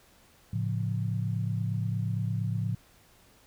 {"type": "chord", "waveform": "sine", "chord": "A augmented", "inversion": "none", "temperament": "equal", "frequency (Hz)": [110, 138.59, 174.61], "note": ["A2", "C#3", "E#3"], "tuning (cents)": [0, 0, 0], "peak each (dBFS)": [-29, -34, -34], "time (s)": [0.53, 2.75], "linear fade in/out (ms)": 5, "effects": ["pink hiss -60 dBFS RMS until 3.46 s"]}